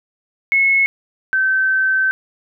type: tone pair in turn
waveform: sine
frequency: 2185 / 1542.1 Hz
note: C#7 / G6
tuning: -26 / -29 cents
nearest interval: tritone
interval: 603 cents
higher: first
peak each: -11 / -13 dBFS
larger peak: first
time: 0.52-0.86 / 1.33-2.11 s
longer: second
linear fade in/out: 0 ms
effects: none